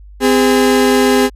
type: tone pair together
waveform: 35% pulse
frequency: 256.7 / 407.5 Hz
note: C4 / G#4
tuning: -33 / -33 cents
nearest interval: minor sixth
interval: 800 cents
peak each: -10 dBFS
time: 0.2-1.3 s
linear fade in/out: 50 ms
effects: added 50 Hz sine -34 dBFS peak until 1.35 s + resampled to 32000 Hz